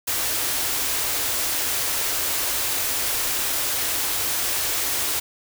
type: band-stop noise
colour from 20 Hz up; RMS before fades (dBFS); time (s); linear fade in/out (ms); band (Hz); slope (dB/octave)
white; -24; 0.07-5.2; 10; 140 to 250; 96
effects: none